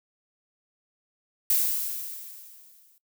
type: noise with exponential decay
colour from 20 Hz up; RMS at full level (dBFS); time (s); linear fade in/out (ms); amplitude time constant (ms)
violet; -21; 1.5-2.98; 1; 320
effects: noise-tail reverb RT60 0.1 s tail -19 dB re dry